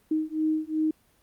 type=beating tone pair; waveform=sine; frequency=311.1 / 313.8 Hz; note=D#4 / D#4; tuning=0 / +15 cents; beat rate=2.7 Hz; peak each=-27 dBFS; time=0.11-0.91 s; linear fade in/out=5 ms; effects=pink hiss -64 dBFS RMS until 1.22 s + Opus 32 kbps